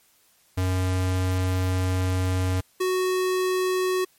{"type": "tone pair in turn", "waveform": "square", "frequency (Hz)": [92.5, 370], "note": ["F#2", "F#4"], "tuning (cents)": [0, 0], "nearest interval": "2 octaves", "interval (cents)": 2400, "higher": "second", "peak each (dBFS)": -22, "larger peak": "neither", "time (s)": [[0.57, 2.61], [2.8, 4.05]], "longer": "first", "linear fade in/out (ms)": 10, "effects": ["white hiss -61 dBFS RMS until 4.18 s", "MP3 64 kbps"]}